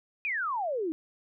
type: exponential sweep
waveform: sine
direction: down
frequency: 2530 to 302.1 Hz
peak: -28 dBFS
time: 0.25-0.92 s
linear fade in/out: 0 ms
effects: none